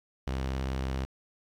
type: tone with vibrato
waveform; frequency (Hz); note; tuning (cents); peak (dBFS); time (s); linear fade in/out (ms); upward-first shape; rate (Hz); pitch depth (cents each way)
sawtooth; 65.9; C2; +13; -26; 0.27-1.05; 0; sine; 18; 54
effects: low-pass 6000 Hz 12 dB/octave + 10-bit